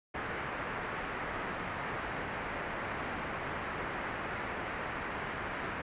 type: low-pass noise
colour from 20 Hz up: white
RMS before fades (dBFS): -38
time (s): 0.14-5.82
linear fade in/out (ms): 10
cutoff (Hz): 2000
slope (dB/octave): 24
effects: resampled to 8000 Hz